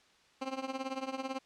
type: tone with tremolo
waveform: 15% pulse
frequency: 265.1 Hz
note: C4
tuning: 23 cents sharp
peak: -26 dBFS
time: 0.41-1.39 s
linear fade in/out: 10 ms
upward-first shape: triangle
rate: 18 Hz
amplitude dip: 90%
effects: white hiss -65 dBFS RMS until 1.45 s + low-pass 5000 Hz 12 dB/octave